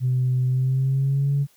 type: tone with pitch glide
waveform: sine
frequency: 127.3 to 141.25 Hz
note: C3 to C#3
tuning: -47 to +33 cents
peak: -17 dBFS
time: 0-1.47 s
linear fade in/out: 50 ms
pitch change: +180 cents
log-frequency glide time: 0.46-1.34 s
effects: tanh soft clip ceiling -14 dBFS + white hiss -59 dBFS RMS until 1.56 s